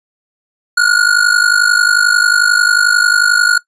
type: ring-modulated tone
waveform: square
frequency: 1442 Hz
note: F#6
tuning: 45 cents flat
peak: -6 dBFS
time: 0.77-3.58 s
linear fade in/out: 5 ms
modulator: 25.6 Hz
effects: noise-tail reverb RT60 0.1 s tail -19 dB re dry + resampled to 22050 Hz